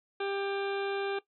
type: harmonic tone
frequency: 396.3 Hz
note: G4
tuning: 19 cents sharp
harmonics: 1 / 2 / 3 / 4 / 6 / 7 / 8 / 9 / 10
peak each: -32 / -38 / -43 / -41 / -43 / -48 / -50 / -48 / -53 dBFS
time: 0.2-1.19 s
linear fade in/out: 5 ms
effects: noise-tail reverb RT60 0.1 s tail -17 dB re dry